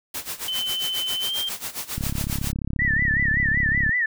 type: noise with tremolo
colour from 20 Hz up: white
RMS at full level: -29 dBFS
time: 0.14-2.52 s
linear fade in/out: 5 ms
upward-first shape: sine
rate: 7.4 Hz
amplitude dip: 85%
type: tone with pitch glide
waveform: sine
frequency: 3059 to 3172 Hz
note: G7 to G7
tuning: -43 to +20 cents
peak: -24 dBFS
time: 0.48-1.49 s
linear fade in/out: 2 ms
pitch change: +63 cents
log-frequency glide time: 1.21-1.34 s
type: click train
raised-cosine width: 5 ms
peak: -15 dBFS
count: 67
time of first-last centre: 1.98-3.893 s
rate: 34.5 Hz
type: tone with vibrato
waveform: sine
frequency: 1864.7 Hz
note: A#6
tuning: in tune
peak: -19 dBFS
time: 2.79-4.06 s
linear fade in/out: 5 ms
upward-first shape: sine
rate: 5.3 Hz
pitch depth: 120 cents each way
effects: none

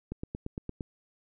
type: click train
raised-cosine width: 3 ms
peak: -22 dBFS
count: 7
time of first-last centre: 0.12-0.808 s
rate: 8.72 Hz
effects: none

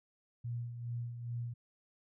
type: tone with tremolo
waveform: sine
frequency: 119.1 Hz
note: A#2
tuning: 38 cents sharp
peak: -35 dBFS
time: 0.44-1.54 s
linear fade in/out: 10 ms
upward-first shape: sine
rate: 2.4 Hz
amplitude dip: 55%
effects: none

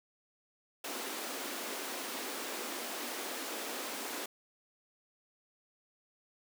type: high-pass noise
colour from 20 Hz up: pink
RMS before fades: -40 dBFS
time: 0.84-4.26 s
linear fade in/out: 5 ms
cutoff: 240 Hz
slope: 48 dB/octave
effects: none

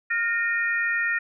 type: tone cluster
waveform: sine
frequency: 1413 / 1844 / 2426 Hz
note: F6 / A#6 / D#7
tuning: +20 / -19 / -44 cents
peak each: -28 / -23 / -32 dBFS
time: 0.1-1.19 s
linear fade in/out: 10 ms
effects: none

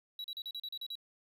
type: tone bursts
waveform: triangle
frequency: 3900 Hz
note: B7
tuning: 23 cents flat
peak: -37 dBFS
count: 9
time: 0.19-0.954 s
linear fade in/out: 2 ms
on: 52 ms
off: 37 ms
effects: none

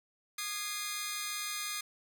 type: chord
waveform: 10% pulse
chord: Ab major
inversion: second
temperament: equal with one note detuned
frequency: 1226.7 / 1661.2 / 2093 Hz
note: Eb6 / Ab6 / C7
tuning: -25 / 0 / 0 cents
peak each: -31 / -34 / -30 dBFS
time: 0.38-1.81 s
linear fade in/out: 5 ms
effects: none

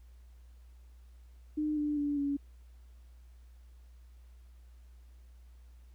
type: tone with pitch steps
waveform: sine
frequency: 303.2 / 296.3 / 289.5 / 282.9 Hz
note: D#4 / D4 / D4 / C#4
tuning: -45 / +15 / -25 / +35 cents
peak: -29 dBFS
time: 1.57-2.37 s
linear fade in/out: 10 ms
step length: 200 ms
effects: added 60 Hz sine -52 dBFS peak until 5.94 s + pink hiss -72 dBFS RMS until 5.94 s

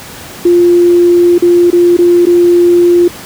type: tone with dropouts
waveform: sine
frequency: 349.2 Hz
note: F4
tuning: in tune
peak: -3 dBFS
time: 0.45-3.08 s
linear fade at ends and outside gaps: 5 ms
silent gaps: 1.382-1.422 / 1.704-1.728 / 1.968-1.987 / 2.255-2.267 s
effects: pink hiss -28 dBFS RMS until 3.25 s + high-pass 80 Hz 12 dB/octave

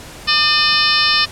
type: harmonic tone with a mistuned harmonic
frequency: 600 Hz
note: D5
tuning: 37 cents sharp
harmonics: 2 / 3 / 4 / 5 / 6 / 7 / 8 / 9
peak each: -20 / -20 / -20 / -20 / -20 / -20 / -20 / -20 dBFS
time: 0.27-1.26 s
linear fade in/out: 20 ms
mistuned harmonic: 4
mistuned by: +67 cents
effects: pink hiss -35 dBFS RMS until 1.31 s + low-pass 11000 Hz 12 dB/octave

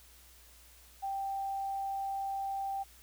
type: tone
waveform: sine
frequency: 784 Hz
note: G5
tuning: in tune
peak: -33 dBFS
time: 1.02-2.84 s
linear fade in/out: 20 ms
effects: added 60 Hz sine -60 dBFS peak until 3.02 s + white hiss -59 dBFS RMS until 3.02 s

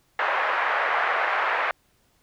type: band-pass noise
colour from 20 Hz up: white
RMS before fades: -24 dBFS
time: 0.19-1.71 s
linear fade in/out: 2 ms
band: 570 to 1900 Hz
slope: 24 dB/octave
effects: pink hiss -65 dBFS RMS until 2.22 s

